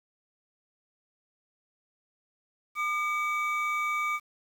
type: tone pair together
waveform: triangle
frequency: 1208 / 2279 Hz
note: D6 / C#7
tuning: +48 / +47 cents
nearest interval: major seventh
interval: 1099 cents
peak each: -27 / -29 dBFS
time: 2.75-4.2 s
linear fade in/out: 50 ms
effects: 9-bit